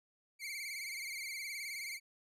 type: tone with vibrato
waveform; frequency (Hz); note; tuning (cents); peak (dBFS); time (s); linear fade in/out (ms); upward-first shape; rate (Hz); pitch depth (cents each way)
sawtooth; 2200; C#7; -14; -37; 0.39-2; 50; sine; 19; 99
effects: resampled to 32000 Hz